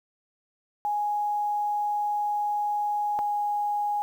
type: tone pair in turn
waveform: sine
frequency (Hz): 830.6 / 827.5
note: G#5 / G#5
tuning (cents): 0 / -6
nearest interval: unison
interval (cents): 6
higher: first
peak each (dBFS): -24 / -24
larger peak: neither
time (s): 0.85-3.19 / 3.19-4.02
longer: first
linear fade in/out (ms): 0
effects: 9-bit